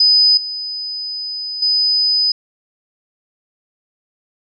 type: tone with level steps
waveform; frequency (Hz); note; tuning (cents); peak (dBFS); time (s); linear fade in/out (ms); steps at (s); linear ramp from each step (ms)
sine; 5000; D#8; +8; -8 / -22 / -12; 0-2.32; 5; 0.37 / 1.62; 5
effects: none